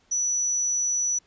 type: tone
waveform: sine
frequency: 5920 Hz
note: F#8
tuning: in tune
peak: -22 dBFS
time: 0.11-1.19 s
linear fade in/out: 10 ms
effects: pink hiss -63 dBFS RMS until 1.26 s + resampled to 16000 Hz